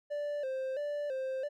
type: tone with vibrato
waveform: triangle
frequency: 554.4 Hz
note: C#5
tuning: in tune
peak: -31 dBFS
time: 0.1-1.49 s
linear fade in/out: 20 ms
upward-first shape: square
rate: 1.5 Hz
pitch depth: 93 cents each way
effects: none